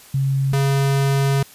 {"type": "tone pair in turn", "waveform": ["sine", "square"], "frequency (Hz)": [136, 137.82], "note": ["C#3", "C#3"], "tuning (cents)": [-33, -10], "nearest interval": "unison", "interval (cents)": 23, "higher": "second", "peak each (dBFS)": -16, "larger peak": "neither", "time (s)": [[0.14, 0.53], [0.53, 1.43]], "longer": "second", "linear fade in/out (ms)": 5, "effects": ["white hiss -45 dBFS RMS until 1.54 s", "resampled to 32000 Hz"]}